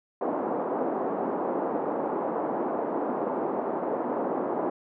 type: band-pass noise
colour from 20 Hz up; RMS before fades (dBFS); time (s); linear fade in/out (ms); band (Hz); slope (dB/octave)
pink; -29; 0.21-4.7; 5; 260 to 970; 24
effects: none